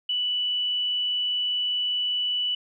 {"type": "tone", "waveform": "sine", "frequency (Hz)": 2965, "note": "F#7", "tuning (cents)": 3, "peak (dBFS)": -23, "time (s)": [0.09, 2.55], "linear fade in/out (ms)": 5, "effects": []}